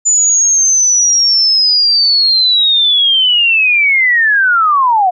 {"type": "linear sweep", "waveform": "sine", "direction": "down", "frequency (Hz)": [7040, 698.5], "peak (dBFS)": -7, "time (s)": [0.05, 5.11], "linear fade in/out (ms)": 20, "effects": []}